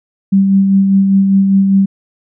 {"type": "tone with tremolo", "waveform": "sine", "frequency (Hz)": 194.9, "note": "G3", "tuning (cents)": -10, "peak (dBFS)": -5, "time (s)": [0.32, 1.86], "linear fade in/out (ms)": 10, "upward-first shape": "sine", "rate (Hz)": 5, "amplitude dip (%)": 35, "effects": []}